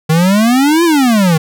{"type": "exponential two-way sweep", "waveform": "square", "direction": "up then down", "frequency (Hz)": [153.6, 349.2, 153.6], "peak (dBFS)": -8, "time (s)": [0.09, 1.38], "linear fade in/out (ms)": 10, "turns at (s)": 0.84, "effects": []}